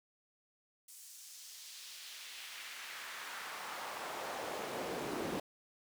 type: noise with high-pass filter sweep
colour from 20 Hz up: brown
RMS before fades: -44 dBFS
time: 0.88-5.4 s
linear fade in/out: 5 ms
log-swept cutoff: 8200 to 290 Hz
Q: 1.2
effects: none